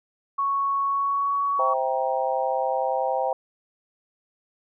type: tone with pitch glide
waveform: sine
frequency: 1108.7 to 1122.9 Hz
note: C#6 to C#6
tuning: 0 to +22 cents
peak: -21 dBFS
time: 0.38-1.74 s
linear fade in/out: 10 ms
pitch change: +22 cents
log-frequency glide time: 0.85-1.35 s
type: chord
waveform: sine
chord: C dominant seventh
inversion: none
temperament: just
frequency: 523.3 / 654.1 / 784.9 / 941.9 Hz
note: C5 / E5 / G5 / Bb5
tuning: 0 / -14 / +2 / +18 cents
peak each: -26 / -29 / -26 / -30 dBFS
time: 1.59-3.33 s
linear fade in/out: 2 ms
effects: none

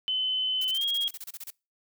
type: tone with pitch glide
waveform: sine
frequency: 3039 to 3276 Hz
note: F#7 to G#7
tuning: +46 to -24 cents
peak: -25 dBFS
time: 0.08-1.08 s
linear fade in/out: 0 ms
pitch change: +130 cents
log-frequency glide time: 0.71-0.84 s
type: noise bursts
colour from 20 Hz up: blue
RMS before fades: -39 dBFS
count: 14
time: 0.61-1.505 s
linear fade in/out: 5 ms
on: 37 ms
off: 29 ms
effects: noise-tail reverb RT60 0.3 s tail -26 dB re dry

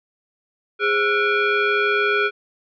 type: tone with frequency modulation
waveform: sine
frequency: 523.3 Hz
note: C5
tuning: in tune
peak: -16 dBFS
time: 0.79-2.31 s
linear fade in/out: 50 ms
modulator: 935 Hz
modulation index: 2.2
effects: none

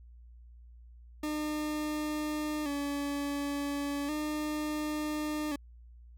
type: tone with vibrato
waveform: 40% pulse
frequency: 293.7 Hz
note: D4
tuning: in tune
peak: -31 dBFS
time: 1.23-5.56 s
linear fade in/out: 5 ms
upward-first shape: square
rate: 0.35 Hz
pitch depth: 53 cents each way
effects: added 59 Hz sine -50 dBFS peak until 6.17 s

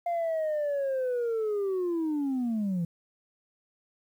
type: linear sweep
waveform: sine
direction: down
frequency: 698.5 to 164.3 Hz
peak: -24 dBFS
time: 0.06-2.85 s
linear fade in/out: 5 ms
effects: tanh soft clip ceiling -25 dBFS + 10-bit

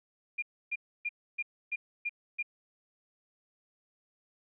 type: tone bursts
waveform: sine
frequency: 2412 Hz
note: D7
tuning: 46 cents sharp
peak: -30 dBFS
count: 7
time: 0.38-2.428 s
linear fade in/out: 10 ms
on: 44 ms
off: 290 ms
effects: none

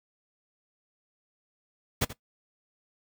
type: noise with echo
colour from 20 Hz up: pink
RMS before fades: -25 dBFS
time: 2.01-2.05 s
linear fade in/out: 10 ms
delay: 82 ms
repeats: 1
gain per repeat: -15 dB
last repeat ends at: 2.132 s
effects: noise-tail reverb RT60 0.1 s tail -17 dB re dry

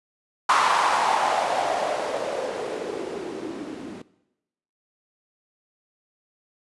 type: noise with low-pass filter sweep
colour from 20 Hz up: violet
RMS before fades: -25 dBFS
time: 0.49-4.02 s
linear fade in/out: 5 ms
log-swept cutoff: 1100 to 270 Hz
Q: 3.8
effects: noise-tail reverb RT60 0.9 s tail -19 dB re dry + resampled to 24000 Hz

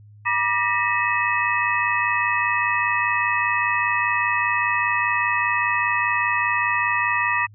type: tone cluster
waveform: sine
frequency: 965 / 1188 / 1841 / 1946 / 2571 Hz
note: B5 / D6 / A#6 / B6 / E7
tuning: -40 / +20 / -22 / -26 / -44 cents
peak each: -25 dBFS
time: 0.25-7.47 s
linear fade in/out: 20 ms
effects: added 104 Hz sine -44 dBFS peak until 7.54 s

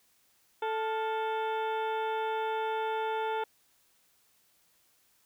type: harmonic tone with a mistuned harmonic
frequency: 440 Hz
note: A4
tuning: in tune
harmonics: 1 / 2 / 3 / 4 / 5 / 6 / 7 / 8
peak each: -33 / -32 / -40 / -48 / -48 / -50 / -53 / -49 dBFS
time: 0.62-3.44 s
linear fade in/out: 5 ms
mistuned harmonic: 3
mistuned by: +110 cents
effects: white hiss -68 dBFS RMS until 5.25 s

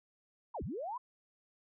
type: linear two-way sweep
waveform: sine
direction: down then up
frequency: 1046.5 to 46.25 to 1046.5 Hz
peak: -37 dBFS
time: 0.54-0.98 s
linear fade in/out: 10 ms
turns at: 0.63 s
effects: none

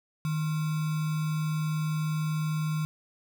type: tone with sample-and-hold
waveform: sine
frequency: 155.56 Hz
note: D#3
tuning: in tune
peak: -26 dBFS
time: 0.25-2.85 s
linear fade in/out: 0 ms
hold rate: 1225 Hz
effects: none

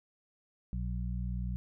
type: harmonic tone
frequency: 60.5 Hz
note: B1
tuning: 35 cents flat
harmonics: 1 / 2 / 3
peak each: -34 / -39 / -40 dBFS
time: 0.73-1.56 s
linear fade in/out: 0 ms
effects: none

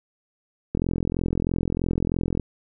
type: click train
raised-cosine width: 3 ms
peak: -11 dBFS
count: 72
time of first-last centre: 0.75-2.397 s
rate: 43.1 Hz
effects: none

